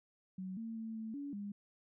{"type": "tone with pitch steps", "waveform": "sine", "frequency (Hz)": [187.2, 226.1, 223.4, 221.3, 284, 203.2], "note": ["F#3", "A3", "A3", "A3", "C#4", "G#3"], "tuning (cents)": [20, 47, 27, 10, 42, -38], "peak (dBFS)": -40, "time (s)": [0.38, 1.52], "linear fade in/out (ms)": 5, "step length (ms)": 190, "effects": []}